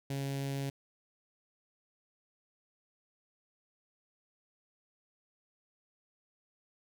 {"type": "tone with notch filter", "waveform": "sawtooth", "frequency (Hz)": 137.9, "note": "C#3", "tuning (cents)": -9, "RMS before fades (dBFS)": -36, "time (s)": [0.1, 0.7], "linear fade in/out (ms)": 5, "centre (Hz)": 1200, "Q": 1.1, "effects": []}